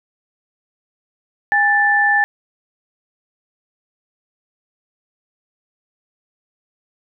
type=tone pair together; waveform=sine; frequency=818.5 / 1760 Hz; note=G#5 / A6; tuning=-25 / 0 cents; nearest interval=octave + minor second; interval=1325 cents; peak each=-17 / -13 dBFS; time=1.52-2.24 s; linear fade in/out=0 ms; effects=none